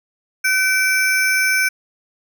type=ring-modulated tone; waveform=square; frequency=1919 Hz; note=A#6; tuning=50 cents sharp; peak=-12 dBFS; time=0.44-1.69 s; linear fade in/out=10 ms; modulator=398 Hz; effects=none